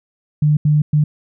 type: tone bursts at uneven times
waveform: sine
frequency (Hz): 150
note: D3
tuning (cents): +37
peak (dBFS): -10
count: 3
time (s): 0.42-0.57 / 0.65-0.82 / 0.93-1.04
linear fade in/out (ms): 5
effects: none